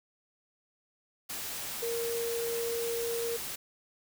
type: tone in noise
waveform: sine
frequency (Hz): 466.2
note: A#4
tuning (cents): 0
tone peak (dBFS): -31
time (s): 1.82-3.37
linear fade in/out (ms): 10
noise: white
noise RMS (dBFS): -38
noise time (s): 1.29-3.56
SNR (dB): +4
effects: none